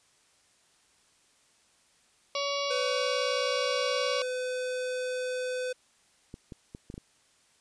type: harmonic tone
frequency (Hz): 564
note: C#5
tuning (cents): +30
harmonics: 1 / 2 / 4 / 5 / 6 / 7 / 8 / 9 / 10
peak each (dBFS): -32 / -35 / -38 / -39 / -40 / -40 / -41 / -42 / -42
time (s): 2.35-4.22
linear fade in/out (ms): 2
type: tone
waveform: square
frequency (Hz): 505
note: B4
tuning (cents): +39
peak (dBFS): -31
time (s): 2.7-5.73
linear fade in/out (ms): 10
type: clicks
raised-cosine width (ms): 3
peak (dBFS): -28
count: 6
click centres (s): 6.341 / 6.522 / 6.749 / 6.901 / 6.941 / 6.979
effects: white hiss -65 dBFS RMS until 7.6 s + resampled to 22050 Hz